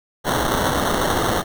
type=noise with sample-and-hold; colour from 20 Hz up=white; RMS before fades=-20 dBFS; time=0.24-1.44 s; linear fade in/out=50 ms; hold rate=2450 Hz; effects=none